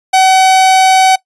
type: tone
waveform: 45% pulse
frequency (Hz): 757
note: F#5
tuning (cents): +39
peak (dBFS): -5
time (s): 0.13-1.16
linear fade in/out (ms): 10
effects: noise-tail reverb RT60 0.1 s tail -20 dB re dry + resampled to 24000 Hz